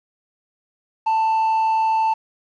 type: tone with quantisation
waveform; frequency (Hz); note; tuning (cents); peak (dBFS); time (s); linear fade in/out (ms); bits
triangle; 886; A5; +12; -14; 1.06-2.14; 10; 7
effects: low-pass 4000 Hz 12 dB/octave